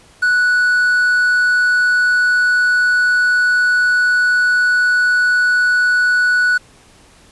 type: tone with quantisation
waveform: triangle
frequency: 1476 Hz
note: F#6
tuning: 5 cents flat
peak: -9 dBFS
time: 0.22-6.58 s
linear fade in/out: 10 ms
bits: 6
effects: pink hiss -47 dBFS RMS until 7.31 s + resampled to 24000 Hz